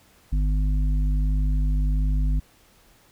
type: harmonic tone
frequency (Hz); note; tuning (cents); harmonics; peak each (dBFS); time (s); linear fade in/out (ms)
50.7; G#1; -41; 1 / 3 / 5; -19 / -30 / -36; 0.32-2.4; 10
effects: pink hiss -57 dBFS RMS until 3.11 s